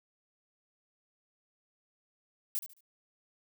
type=noise with echo; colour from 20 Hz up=violet; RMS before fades=-33 dBFS; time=2.55-2.59 s; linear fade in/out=0 ms; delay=72 ms; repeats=3; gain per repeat=-11 dB; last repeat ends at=2.806 s; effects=none